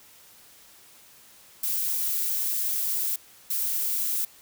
violet noise bursts at uneven times, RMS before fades -27 dBFS, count 2, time 1.63-3.16 / 3.5-4.25 s, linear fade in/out 5 ms, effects white hiss -53 dBFS RMS until 4.41 s

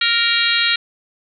harmonic tone with a mistuned harmonic, 466.2 Hz, A#4, in tune, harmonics 3 / 4 / 5 / 6 / 7 / 8 / 9, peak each -22 / -22 / -22 / -22 / -22 / -22 / -22 dBFS, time 0.01-0.76 s, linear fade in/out 5 ms, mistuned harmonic 8, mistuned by +35 cents, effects none

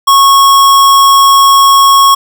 square tone, 1100 Hz, C#6, 14 cents flat, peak -3 dBFS, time 0.07-2.15 s, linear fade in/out 10 ms, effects none

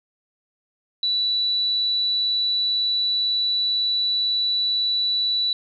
sine tone, 3951 Hz, B7, in tune, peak -19 dBFS, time 1.03-5.53 s, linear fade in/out 2 ms, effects none

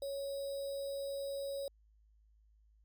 sine tone with sample-and-hold, 554.4 Hz, C#5, in tune, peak -37 dBFS, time 0.02-1.68 s, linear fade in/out 2 ms, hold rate 4410 Hz, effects added 53 Hz sine -64 dBFS peak until 2.84 s

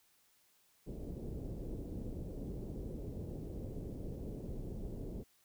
pink low-pass noise, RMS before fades -43 dBFS, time 0.86-5.24 s, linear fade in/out 20 ms, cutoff 470 Hz, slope 24 dB/octave, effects white hiss -71 dBFS RMS until 5.44 s

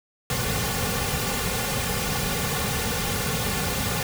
pink noise with comb filter, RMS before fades -26 dBFS, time 0.3-4.03 s, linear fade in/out 2 ms, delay 3.1 ms, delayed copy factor -0.8, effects none

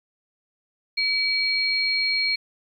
sine tone pair together, 2287 / 4260 Hz, D7 / C8, -47 / +30 cents, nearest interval major seventh, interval 1077 cents, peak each -23 dBFS, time 0.97-2.36 s, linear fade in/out 10 ms, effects 9-bit

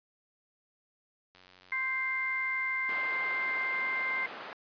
click train, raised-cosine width 0.2 ms, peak -38 dBFS, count 213, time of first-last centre 1.35-3.652 s, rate 92.1 Hz
harmonic tone, 523.3 Hz, C5, in tune, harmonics 2 / 3 / 4, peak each -39 / -39 / -30 dBFS, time 1.72-4.26 s, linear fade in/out 2 ms
white band-pass noise, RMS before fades -44 dBFS, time 2.89-4.53 s, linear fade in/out 0 ms, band 330 to 1700 Hz, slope 12 dB/octave
effects resampled to 11025 Hz

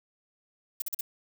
violet noise bursts, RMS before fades -31 dBFS, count 4, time 0.8-1.01 s, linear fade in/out 5 ms, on 21 ms, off 42 ms, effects none

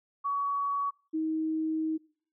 sine tone pair in turn, 1128 / 316.5 Hz, C#6 / D#4, +30 / +30 cents, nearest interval octave + minor seventh, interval 2200 cents, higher first, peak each -27 dBFS, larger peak neither, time 0.24-0.91 / 1.13-1.98 s, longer second, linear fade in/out 20 ms, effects noise-tail reverb RT60 0.5 s tail -23 dB re dry

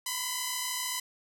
5% pulse tone pair together, 987.8 / 1021.5 Hz, B5 / C6, 0 / -42 cents, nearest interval minor second, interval 58 cents, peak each -22 dBFS, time 0.06-1 s, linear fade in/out 5 ms, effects none

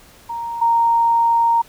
sine tone pair in turn, 932.3 / 928.2 Hz, A#5 / A#5, 0 / -8 cents, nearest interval unison, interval 8 cents, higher first, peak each -23 / -12 dBFS, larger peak second, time 0.29-0.61 / 0.61-1.62 s, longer second, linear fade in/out 10 ms, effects pink hiss -47 dBFS RMS until 1.68 s

